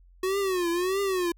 square tone with vibrato, 367.8 Hz, F#4, 10 cents flat, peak -25 dBFS, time 0.23-1.32 s, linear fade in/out 5 ms, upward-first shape triangle, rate 1.6 Hz, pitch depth 160 cents each way, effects added 44 Hz sine -52 dBFS peak until 1.37 s

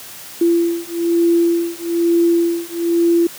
sine beating tone pair, 339.1 / 340.2 Hz, E4 / F4, +49 / -45 cents, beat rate 1.1 Hz, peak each -16 dBFS, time 0.41-3.27 s, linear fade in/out 5 ms, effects white hiss -35 dBFS RMS until 3.38 s + high-pass 80 Hz 12 dB/octave

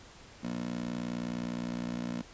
15% pulse tone with high-pass filter, 59.7 Hz, A#1, 42 cents sharp, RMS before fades -36 dBFS, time 0.43-2.22 s, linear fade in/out 10 ms, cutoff 220 Hz, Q 2.7, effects pink hiss -53 dBFS RMS until 2.33 s + resampled to 16000 Hz

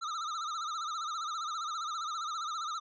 square tone with vibrato, 1279 Hz, D#6, 47 cents sharp, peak -35 dBFS, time 0.01-2.8 s, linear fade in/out 20 ms, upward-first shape sine, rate 15 Hz, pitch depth 110 cents each way, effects resampled to 16000 Hz

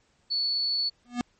sine tone, 4435 Hz, C#8, in tune, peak -24 dBFS, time 0.3-0.9 s, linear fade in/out 20 ms
square tone with exponential growth, 243.1 Hz, B3, 27 cents flat, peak -22 dBFS, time 1.05-1.21 s, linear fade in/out 0 ms, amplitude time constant 33 ms
effects pink hiss -67 dBFS RMS until 1.39 s + MP3 32 kbps

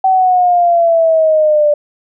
sine exponential sweep, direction down, 765 to 587 Hz, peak -7 dBFS, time 0.04-1.74 s, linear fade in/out 5 ms, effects none

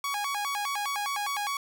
sawtooth tone with vibrato, 962 Hz, B5, 46 cents flat, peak -25 dBFS, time 0.04-1.57 s, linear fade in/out 2 ms, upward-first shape square, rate 4.9 Hz, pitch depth 270 cents each way, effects none

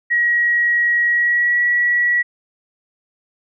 sine tone with pitch glide, 1905 to 1932.7 Hz, A#6 to B6, +37 to -38 cents, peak -13 dBFS, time 0.1-2.23 s, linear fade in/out 20 ms, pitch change +25 cents, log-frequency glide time 1.08-1.61 s, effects none

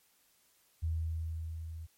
sine tone with level ramp, 81 Hz, E2, 30 cents flat, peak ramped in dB -29 to -41 dBFS, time 0.82-1.87 s, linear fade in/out 20 ms, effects white hiss -69 dBFS RMS until 1.97 s + MP3 64 kbps

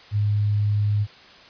sine tone, 103.83 Hz, G#2, in tune, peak -18 dBFS, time 0.11-1.07 s, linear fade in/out 50 ms, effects white hiss -47 dBFS RMS until 1.49 s + resampled to 11025 Hz

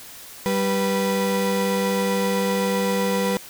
35% pulse tone pair together, 194.8 / 490.9 Hz, G3 / B4, -11 / -10 cents, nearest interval octave + major third, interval 1601 cents, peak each -21 dBFS, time 0.46-3.37 s, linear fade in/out 0 ms, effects white hiss -41 dBFS RMS until 3.49 s

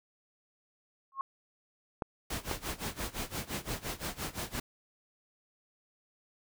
sine tone with exponential growth, 1082 Hz, C#6, 42 cents flat, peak -27 dBFS, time 1.12-1.21 s, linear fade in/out 1 ms, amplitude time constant 19 ms
clicks, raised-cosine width 1 ms, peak -19 dBFS, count 2, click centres 2.022 / 2.513 s
pink noise with tremolo, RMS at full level -35 dBFS, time 2.3-4.6 s, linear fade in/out 5 ms, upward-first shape sine, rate 5.8 Hz, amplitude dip 90%
effects none

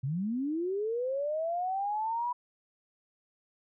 sine linear sweep, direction up, 123.47 to 987.8 Hz, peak -29 dBFS, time 0.03-2.33 s, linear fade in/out 10 ms, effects none

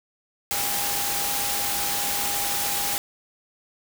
sine tone in noise, 810 Hz, G#5, 43 cents flat, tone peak -33 dBFS, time 0.51-2.98 s, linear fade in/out 0 ms, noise white, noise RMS -26 dBFS, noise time 0.51-2.98 s, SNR -10 dB, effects none

